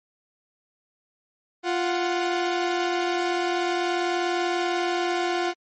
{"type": "tone pair together", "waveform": "sawtooth", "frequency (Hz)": [349.2, 738.8], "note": ["F4", "F#5"], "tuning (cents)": [0, -3], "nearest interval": "octave + minor second", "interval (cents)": 1297, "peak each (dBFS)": [-20, -24], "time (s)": [1.63, 5.54], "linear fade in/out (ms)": 50, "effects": ["low-pass 5000 Hz 12 dB/octave", "MP3 32 kbps"]}